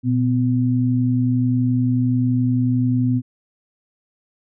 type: tone pair together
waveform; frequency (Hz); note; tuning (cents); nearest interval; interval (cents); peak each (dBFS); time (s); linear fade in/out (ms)
sine; 120.67 / 252.1; B2 / B3; -40 / +36; octave + minor second; 1276; -18; 0.03-3.22; 50
effects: none